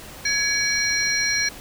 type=tone cluster; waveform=sine; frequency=1673 / 2262 / 4167 / 5670 Hz; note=G#6 / C#7 / C8 / F8; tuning=+12 / +34 / -8 / +25 cents; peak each=-25 dBFS; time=0.25-1.49 s; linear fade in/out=5 ms; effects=pink hiss -40 dBFS RMS until 1.6 s